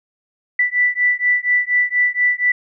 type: beating tone pair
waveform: sine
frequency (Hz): 1972 / 1976.2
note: B6 / B6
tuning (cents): -3 / +1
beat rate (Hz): 4.2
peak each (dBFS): -17 / -17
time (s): 0.59-2.52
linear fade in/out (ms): 5
effects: none